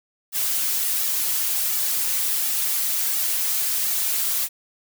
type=noise with flanger; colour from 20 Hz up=blue; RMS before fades=-23 dBFS; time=0.32-4.49 s; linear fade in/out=50 ms; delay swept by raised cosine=1.9 to 7.6 ms; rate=1.4 Hz; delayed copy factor=-1; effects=none